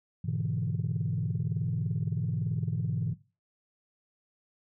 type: chord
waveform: sine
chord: E dominant seventh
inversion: first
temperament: equal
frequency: 103.83 / 123.47 / 146.83 / 164.81 Hz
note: G#2 / B2 / D3 / E3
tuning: 0 / 0 / 0 / 0 cents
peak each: -33 dBFS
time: 0.24-3.14 s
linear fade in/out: 10 ms
effects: noise-tail reverb RT60 0.3 s tail -17 dB re dry + tanh soft clip ceiling -21 dBFS